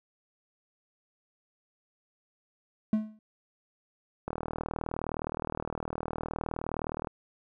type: tone with exponential decay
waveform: triangle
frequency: 215.7 Hz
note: A3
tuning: 34 cents flat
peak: -18 dBFS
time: 2.93-3.19 s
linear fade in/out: 2 ms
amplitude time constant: 56 ms
type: click train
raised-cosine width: 1 ms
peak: -19 dBFS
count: 111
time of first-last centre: 4.28-7.072 s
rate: 39.4 Hz
effects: none